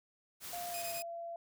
white noise, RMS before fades -45 dBFS, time 0.4-1.03 s, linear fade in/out 50 ms
sine tone with pitch glide, 701 to 679.1 Hz, F5 to F5, +6 to -49 cents, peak -40 dBFS, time 0.53-1.36 s, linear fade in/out 2 ms, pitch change -55 cents, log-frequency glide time 0.67-0.89 s
5% pulse tone bursts, 2500 Hz, D#7, 8 cents sharp, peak -31 dBFS, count 3, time 0.74-1.022 s, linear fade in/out 2 ms, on 80 ms, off 21 ms
effects none

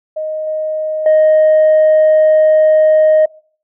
sine tone with level steps, 622.3 Hz, D#5, in tune, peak -17 / -15 / -4 dBFS, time 0.16-3.26 s, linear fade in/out 10 ms, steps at 0.47 / 1.06 s, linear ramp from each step 2 ms, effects noise-tail reverb RT60 0.5 s tail -25 dB re dry + tanh soft clip ceiling -4 dBFS

